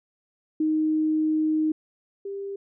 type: tone pair in turn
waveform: sine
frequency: 311.4 / 396.6 Hz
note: D#4 / G4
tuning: +2 / +20 cents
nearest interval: major third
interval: 418 cents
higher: second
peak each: -20 / -30 dBFS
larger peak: first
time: 0.6-1.72 / 2.25-2.56 s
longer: first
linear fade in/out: 5 ms
effects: none